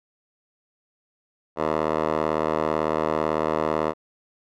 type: tone with band-pass filter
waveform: 10% pulse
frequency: 78 Hz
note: D#2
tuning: 5 cents sharp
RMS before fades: -24 dBFS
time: 1.56-3.94 s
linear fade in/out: 50 ms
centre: 750 Hz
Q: 2.4
effects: none